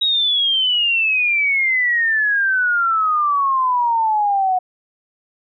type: exponential sweep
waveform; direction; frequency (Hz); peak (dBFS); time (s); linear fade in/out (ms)
sine; down; 3828 to 729; -14; 0.01-4.59; 10
effects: none